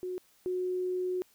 sine tone pair in turn, 365.5 / 365.5 Hz, F#4 / F#4, -21 / -21 cents, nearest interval unison, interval 0 cents, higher neither, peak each -33 / -29 dBFS, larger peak second, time 0.03-0.18 / 0.46-1.22 s, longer second, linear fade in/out 0 ms, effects white hiss -65 dBFS RMS until 1.34 s

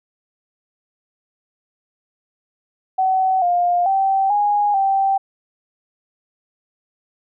sine tone with pitch steps, 756 / 705 / 776 / 825 / 780 Hz, F#5 / F5 / G5 / G#5 / G5, +37 / +16 / -18 / -12 / -9 cents, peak -14 dBFS, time 2.98-5.18 s, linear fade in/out 10 ms, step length 440 ms, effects none

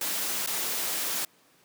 white noise with dropouts, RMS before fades -30 dBFS, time 0.01-1.25 s, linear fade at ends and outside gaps 2 ms, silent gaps 0.462-0.473 s, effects pink hiss -61 dBFS RMS until 1.64 s + high-pass 200 Hz 12 dB/octave

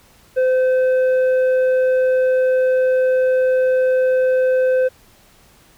triangle tone with tanh clipping, 514 Hz, C5, 31 cents flat, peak -14 dBFS, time 0.36-4.89 s, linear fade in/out 20 ms, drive 10 dB, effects pink hiss -51 dBFS RMS until 5.77 s

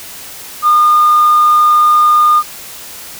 sine tone, 1217 Hz, D#6, 39 cents flat, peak -4 dBFS, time 0.62-2.43 s, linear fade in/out 50 ms, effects tanh soft clip ceiling -2 dBFS + white hiss -30 dBFS RMS until 3.19 s

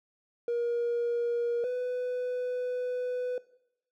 triangle tone pair in turn, 474.4 / 498 Hz, A#4 / B4, +30 / +14 cents, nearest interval minor second, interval 84 cents, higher second, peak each -24 / -26 dBFS, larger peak first, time 0.48-1.64 / 1.64-3.38 s, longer second, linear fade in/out 2 ms, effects noise-tail reverb RT60 0.8 s tail -20 dB re dry + tanh soft clip ceiling -23 dBFS

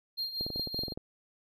triangle tone with tremolo, 4208 Hz, C8, 9 cents sharp, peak -29 dBFS, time 0.17-0.94 s, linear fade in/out 20 ms, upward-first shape triangle, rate 5.2 Hz, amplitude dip 75%
clicks, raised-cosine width 2 ms, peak -25 dBFS, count 12, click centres 0.41 / 0.465 / 0.503 / 0.56 / 0.596 / 0.673 / 0.745 / 0.791 / 0.835 / 0.882 / 0.922 / 0.975 s
effects none

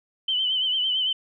sine tone with vibrato, 3046 Hz, F#7, 50 cents sharp, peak -21 dBFS, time 0.28-1.13 s, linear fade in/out 5 ms, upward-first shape triangle, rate 8.9 Hz, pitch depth 68 cents each way, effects none

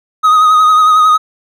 triangle tone with vibrato, 1253 Hz, D#6, 12 cents sharp, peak -3 dBFS, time 0.23-1.18 s, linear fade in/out 20 ms, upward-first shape sine, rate 11 Hz, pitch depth 32 cents each way, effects none

